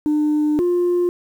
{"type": "tone pair in turn", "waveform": "sine", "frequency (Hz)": [300.8, 353], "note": ["D4", "F4"], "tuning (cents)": [42, 19], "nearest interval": "minor third", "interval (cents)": 277, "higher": "second", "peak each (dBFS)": -13, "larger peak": "neither", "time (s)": [[0.06, 0.59], [0.59, 1.09]], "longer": "first", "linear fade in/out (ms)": 0, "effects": ["tanh soft clip ceiling -13 dBFS", "8-bit"]}